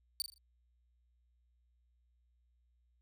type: tone with echo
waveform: sawtooth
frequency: 4569 Hz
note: D8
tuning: 48 cents flat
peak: -30 dBFS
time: 0.2-0.22 s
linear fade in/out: 0 ms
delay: 40 ms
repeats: 4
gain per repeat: -8 dB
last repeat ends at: 0.38 s
effects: added 60 Hz sine -70 dBFS peak until 3.01 s